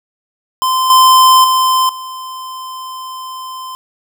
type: tone with level steps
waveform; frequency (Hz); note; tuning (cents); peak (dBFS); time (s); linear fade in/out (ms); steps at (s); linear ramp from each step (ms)
square; 1034; C6; -21; -12 / -5 / -10 / -25; 0.62-3.75; 0; 0.9 / 1.44 / 1.89; 2
effects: none